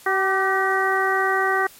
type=harmonic tone with a mistuned harmonic; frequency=382.1 Hz; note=G4; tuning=44 cents flat; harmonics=1 / 2 / 3 / 4 / 5; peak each=-24 / -24 / -24 / -24 / -24 dBFS; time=0.06-1.67 s; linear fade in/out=5 ms; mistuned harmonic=3; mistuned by=+40 cents; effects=white hiss -47 dBFS RMS until 1.79 s + MP3 64 kbps